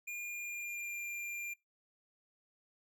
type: tone with pitch glide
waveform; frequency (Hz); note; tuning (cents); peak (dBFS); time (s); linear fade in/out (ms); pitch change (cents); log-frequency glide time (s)
square; 2417 to 2389; D7 to D7; +49 to +29; -40; 0.07-1.54; 10; -20; 0.25-1.01
effects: noise-tail reverb RT60 0.2 s tail -24 dB re dry